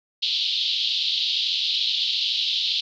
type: band-pass noise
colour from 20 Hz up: white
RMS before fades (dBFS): -24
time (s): 0.22-2.81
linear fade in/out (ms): 10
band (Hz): 3100 to 4200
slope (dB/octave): 48
effects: none